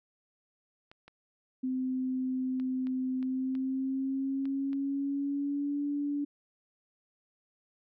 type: clicks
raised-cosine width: 0.3 ms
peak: -35 dBFS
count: 8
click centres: 0.915 / 1.08 / 2.599 / 2.87 / 3.228 / 3.552 / 4.455 / 4.731 s
type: tone with pitch glide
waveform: sine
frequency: 258 to 287.9 Hz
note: C4 to D4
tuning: -24 to -34 cents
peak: -29 dBFS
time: 1.63-6.25 s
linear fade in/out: 10 ms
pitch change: +190 cents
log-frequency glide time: 3.17-5.83 s
effects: none